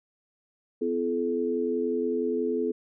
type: tone cluster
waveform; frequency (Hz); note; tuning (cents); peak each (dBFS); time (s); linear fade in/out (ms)
sine; 252.8 / 338.7 / 429.5; B3 / E4 / A4; +41 / +47 / -42; -30 / -31 / -27; 0.81-2.72; 10
effects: none